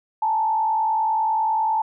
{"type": "tone with frequency modulation", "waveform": "sine", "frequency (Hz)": 880, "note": "A5", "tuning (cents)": 0, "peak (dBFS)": -18, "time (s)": [0.22, 1.82], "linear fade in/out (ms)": 5, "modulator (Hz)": 50, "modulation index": 0.62, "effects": []}